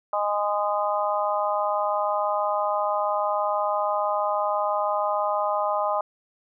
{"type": "harmonic tone", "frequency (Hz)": 206.1, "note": "G#3", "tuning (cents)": -13, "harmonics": [3, 4, 5, 6], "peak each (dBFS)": [-26, -27, -28, -29], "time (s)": [0.13, 6.01], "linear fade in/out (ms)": 2, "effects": []}